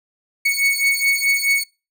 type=beating tone pair; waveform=40% pulse; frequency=2217 / 2221.7 Hz; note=C#7 / C#7; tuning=0 / +3 cents; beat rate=4.7 Hz; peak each=-18 dBFS; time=0.45-1.64 s; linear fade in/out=10 ms; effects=noise-tail reverb RT60 0.3 s tail -25 dB re dry